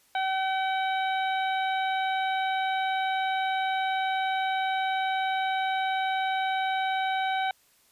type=harmonic tone; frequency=763 Hz; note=G5; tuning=47 cents flat; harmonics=1 / 2 / 3 / 4 / 5; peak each=-26 / -33 / -36 / -41 / -39 dBFS; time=0.15-7.51 s; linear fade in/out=2 ms; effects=white hiss -63 dBFS RMS until 7.91 s + resampled to 32000 Hz